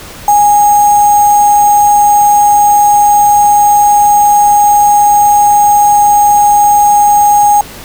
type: tone with sample-and-hold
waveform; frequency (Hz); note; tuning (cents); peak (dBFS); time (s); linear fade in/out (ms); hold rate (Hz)
sine; 824; G#5; -14; -3; 0.28-7.61; 2; 7350
effects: pink hiss -29 dBFS RMS until 7.84 s